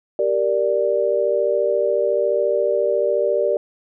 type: chord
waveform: sine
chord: G minor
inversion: none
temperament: equal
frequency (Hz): 392 / 466.2 / 587.3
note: G4 / Bb4 / D5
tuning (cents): 0 / 0 / 0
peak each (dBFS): -22 / -21 / -19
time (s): 0.19-3.57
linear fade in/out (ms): 2
effects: none